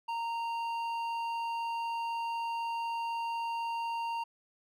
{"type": "tone with hard clipping", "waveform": "sine", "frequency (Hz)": 926, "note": "A#5", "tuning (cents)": -12, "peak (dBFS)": -34, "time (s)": [0.08, 4.24], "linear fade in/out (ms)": 10, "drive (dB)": 8, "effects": []}